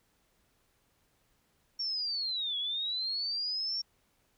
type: linear two-way sweep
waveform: sine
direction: down then up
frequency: 5530 to 3322 to 5530 Hz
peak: -31 dBFS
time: 1.79-3.82 s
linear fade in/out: 10 ms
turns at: 2.58 s
effects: pink hiss -72 dBFS RMS until 4.37 s